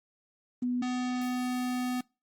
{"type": "tone pair in turn", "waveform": ["sine", "square"], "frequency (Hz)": [246.9, 250.1], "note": ["B3", "B3"], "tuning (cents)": [0, 22], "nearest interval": "unison", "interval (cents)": 22, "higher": "second", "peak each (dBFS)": [-27, -30], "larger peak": "first", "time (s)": [[0.62, 0.82], [0.82, 2.01]], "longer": "second", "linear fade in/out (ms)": 5, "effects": ["noise-tail reverb RT60 0.3 s tail -26 dB re dry", "Opus 24 kbps"]}